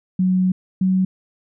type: tone pair in turn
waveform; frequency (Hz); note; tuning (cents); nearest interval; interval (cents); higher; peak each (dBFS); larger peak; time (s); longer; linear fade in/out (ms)
sine; 185 / 187.26; F#3 / F#3; 0 / +21; unison; 21; second; -14; neither; 0.19-0.52 / 0.81-1.05; first; 5
effects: none